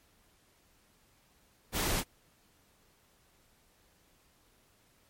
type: noise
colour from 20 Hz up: pink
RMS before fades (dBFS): -31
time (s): 1.72-2.04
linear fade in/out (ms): 50
effects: pink hiss -67 dBFS RMS until 5.09 s + MP3 64 kbps